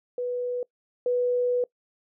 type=tone pair in turn; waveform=sine; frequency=492.1 / 492.1 Hz; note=B4 / B4; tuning=-6 / -6 cents; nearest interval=unison; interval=0 cents; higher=neither; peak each=-26 / -21 dBFS; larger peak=second; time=0.18-0.63 / 1.06-1.64 s; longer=second; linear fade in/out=2 ms; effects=noise-tail reverb RT60 0.1 s tail -23 dB re dry